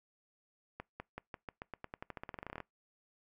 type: accelerating click train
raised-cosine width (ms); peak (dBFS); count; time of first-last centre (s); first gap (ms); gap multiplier
0.5; -27; 23; 0.8-2.603; 200; 0.9
effects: noise-tail reverb RT60 0.2 s tail -25 dB re dry